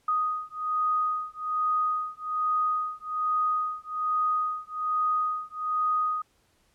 sine beating tone pair, 1244.5 / 1245.7 Hz, D#6 / D#6, 0 / +2 cents, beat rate 1.2 Hz, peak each -28 dBFS, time 0.08-6.22 s, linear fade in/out 5 ms, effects pink hiss -67 dBFS RMS until 6.74 s + low-pass 12000 Hz 12 dB/octave

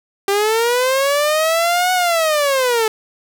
sawtooth linear two-way sweep, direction up then down, 392 to 740 to 430 Hz, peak -10 dBFS, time 0.28-2.88 s, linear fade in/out 2 ms, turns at 1.93 s, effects none

